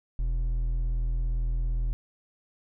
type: tone with hard clipping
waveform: sine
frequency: 41.2 Hz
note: E1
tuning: in tune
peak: -26 dBFS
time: 0.19-1.93 s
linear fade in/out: 0 ms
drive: 5 dB
effects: none